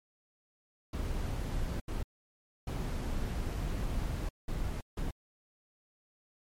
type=noise bursts at uneven times; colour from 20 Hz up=brown; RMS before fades=-34 dBFS; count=5; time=0.93-1.8 / 1.88-2.03 / 2.67-4.29 / 4.48-4.81 / 4.97-5.11 s; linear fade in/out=5 ms; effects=MP3 64 kbps